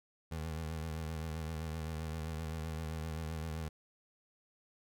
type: tone with vibrato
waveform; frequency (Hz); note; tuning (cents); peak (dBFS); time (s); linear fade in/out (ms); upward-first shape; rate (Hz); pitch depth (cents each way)
25% pulse; 79.6; D#2; +40; -34; 0.31-3.69; 10; triangle; 7.7; 64
effects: none